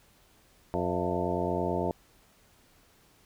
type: harmonic tone with a mistuned harmonic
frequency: 89 Hz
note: F2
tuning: 33 cents sharp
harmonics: 1 / 2 / 3 / 4 / 5 / 6 / 7 / 8 / 10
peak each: -37 / -35 / -37 / -34 / -35 / -37 / -36 / -35 / -36 dBFS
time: 0.74-1.91 s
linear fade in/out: 0 ms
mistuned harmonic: 8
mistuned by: -68 cents
effects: pink hiss -62 dBFS RMS until 3.25 s